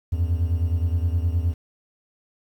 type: beating tone pair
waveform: triangle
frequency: 82.41 / 92.01 Hz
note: E2 / F#2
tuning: 0 / -9 cents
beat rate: 9.6 Hz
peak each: -19 / -23 dBFS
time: 0.12-1.54 s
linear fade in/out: 10 ms
effects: 9-bit

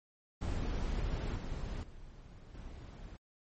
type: noise with level steps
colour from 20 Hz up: brown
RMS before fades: -35 / -39 / -52 / -47 dBFS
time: 0.41-3.17 s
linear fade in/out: 10 ms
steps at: 1.36 / 1.83 / 2.54 s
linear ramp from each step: 2 ms
effects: MP3 32 kbps

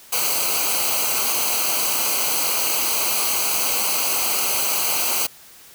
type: noise with comb filter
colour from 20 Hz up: white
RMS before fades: -21 dBFS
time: 0.12-5.27 s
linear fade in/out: 10 ms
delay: 0.56 ms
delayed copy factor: -0.8
effects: white hiss -46 dBFS RMS until 5.74 s

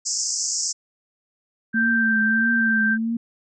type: band-pass noise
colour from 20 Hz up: white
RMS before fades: -25 dBFS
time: 0.05-0.73 s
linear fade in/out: 20 ms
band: 5000 to 7600 Hz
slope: 96 dB/octave
type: tone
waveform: sine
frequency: 1568 Hz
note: G6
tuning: in tune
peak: -18 dBFS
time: 1.73-2.98 s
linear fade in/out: 50 ms
type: tone with vibrato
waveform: sine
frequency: 223.6 Hz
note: A3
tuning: 28 cents sharp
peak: -21 dBFS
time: 1.74-3.17 s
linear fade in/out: 5 ms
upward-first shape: triangle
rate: 1.6 Hz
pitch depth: 72 cents each way
effects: none

